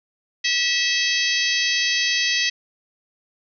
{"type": "harmonic tone with a mistuned harmonic", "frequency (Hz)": 649, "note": "E5", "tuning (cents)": -27, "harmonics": [3, 4, 5, 6, 7, 8, 9], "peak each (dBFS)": [-24, -25, -26, -27, -27, -28, -29], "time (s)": [0.44, 2.5], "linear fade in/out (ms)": 10, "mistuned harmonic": 9, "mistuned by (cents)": 64, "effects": []}